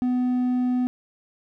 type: tone with hard clipping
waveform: sine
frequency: 249.8 Hz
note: B3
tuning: 20 cents sharp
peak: -21 dBFS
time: 0.02-0.87 s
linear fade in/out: 0 ms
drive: 3 dB
effects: none